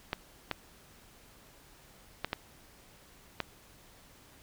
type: clicks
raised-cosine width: 0.3 ms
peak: -15 dBFS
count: 5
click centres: 0.131 / 0.513 / 2.246 / 2.331 / 3.403 s
effects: pink hiss -58 dBFS RMS until 4.42 s